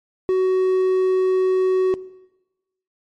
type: tone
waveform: triangle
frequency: 373.6 Hz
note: F#4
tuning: 17 cents sharp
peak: -13 dBFS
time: 0.29-1.94 s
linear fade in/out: 0 ms
effects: noise-tail reverb RT60 1.0 s tail -19 dB re dry + MP3 48 kbps